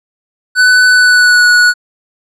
square tone with pitch glide, 1498 to 1465.5 Hz, F#6 to F#6, +21 to -17 cents, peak -5 dBFS, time 0.55-1.74 s, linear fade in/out 50 ms, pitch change -38 cents, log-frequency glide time 0.9-1.48 s, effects low-pass 8000 Hz 12 dB/octave

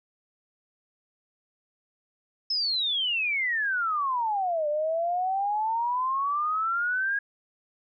sine exponential two-way sweep, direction down then up, 5270 to 587.3 to 1653 Hz, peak -24 dBFS, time 2.5-7.19 s, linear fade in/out 5 ms, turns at 4.68 s, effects none

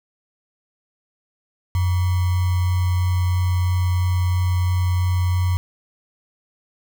sine tone with sample-and-hold, 90.3 Hz, F#2, 42 cents flat, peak -16 dBFS, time 1.75-5.57 s, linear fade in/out 0 ms, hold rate 1050 Hz, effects none

